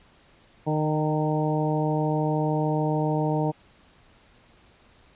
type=harmonic tone with a mistuned harmonic; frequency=153.3 Hz; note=D#3; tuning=25 cents flat; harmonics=1 / 2 / 3 / 4 / 5 / 6; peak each=-25 / -28 / -30 / -31 / -32 / -33 dBFS; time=0.66-3.52 s; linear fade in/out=20 ms; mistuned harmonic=5; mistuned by=+17 cents; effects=pink hiss -57 dBFS RMS until 5.15 s + resampled to 8000 Hz